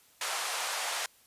pink band-pass noise, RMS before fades -34 dBFS, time 0.21-1.06 s, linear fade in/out 2 ms, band 660 to 11000 Hz, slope 24 dB/octave, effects white hiss -62 dBFS RMS until 1.26 s + resampled to 32000 Hz

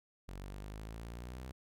sawtooth exponential sweep, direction up, 45.8 to 65.41 Hz, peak -40 dBFS, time 0.28-1.52 s, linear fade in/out 10 ms, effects none

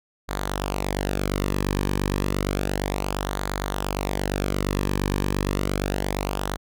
sawtooth tone with flanger, 48.66 Hz, G1, 12 cents flat, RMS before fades -26 dBFS, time 0.28-6.57 s, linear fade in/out 20 ms, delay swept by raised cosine 0.36 to 1.46 ms, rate 0.31 Hz, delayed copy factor -0.65, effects none

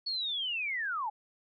sine linear sweep, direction down, 4435 to 802 Hz, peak -31 dBFS, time 0.06-1.1 s, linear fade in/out 10 ms, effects none

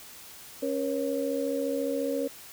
sine tone cluster, 276.1 / 477.6 / 552 Hz, C#4 / A#4 / C#5, -7 / +42 / -7 cents, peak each -31 dBFS, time 0.62-2.28 s, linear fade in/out 10 ms, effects white hiss -47 dBFS RMS until 2.52 s

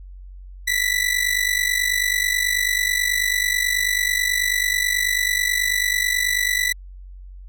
sawtooth ring-modulated tone, 1975.5 Hz, B6, in tune, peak -12 dBFS, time 0.67-6.73 s, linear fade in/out 10 ms, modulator 24.6 Hz, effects added 46 Hz sine -36 dBFS peak until 7.48 s

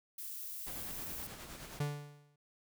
violet noise, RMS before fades -44 dBFS, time 0.18-1.27 s, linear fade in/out 5 ms
pink noise with tremolo, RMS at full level -47 dBFS, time 0.66-1.8 s, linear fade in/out 10 ms, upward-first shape sine, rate 9.5 Hz, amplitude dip 40%
45% pulse tone with exponential decay, 145.8 Hz, D3, 12 cents flat, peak -31 dBFS, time 1.8-2.36 s, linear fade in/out 5 ms, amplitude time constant 120 ms
effects none

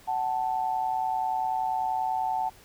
sine tone pair together, 749.7 / 880 Hz, F#5 / A5, +23 / 0 cents, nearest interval minor third, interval 277 cents, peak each -28 dBFS, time 0.07-2.5 s, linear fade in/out 20 ms, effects pink hiss -54 dBFS RMS until 2.64 s

